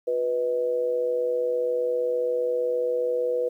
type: tone with amplitude modulation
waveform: sine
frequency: 493.3 Hz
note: B4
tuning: 2 cents flat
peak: -19 dBFS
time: 0.07-3.49 s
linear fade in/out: 10 ms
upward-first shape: sine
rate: 135 Hz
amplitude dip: 65%
effects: 10-bit